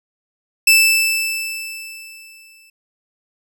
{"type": "tone with exponential decay", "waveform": "sawtooth", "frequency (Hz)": 2641, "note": "E7", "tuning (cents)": 3, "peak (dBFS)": -4, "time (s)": [0.67, 2.7], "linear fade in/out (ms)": 5, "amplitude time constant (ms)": 440, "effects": []}